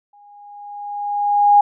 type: tone with exponential growth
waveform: sine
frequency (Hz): 820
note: G#5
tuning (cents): -22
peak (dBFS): -6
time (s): 0.13-1.61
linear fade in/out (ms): 5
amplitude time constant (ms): 320
effects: none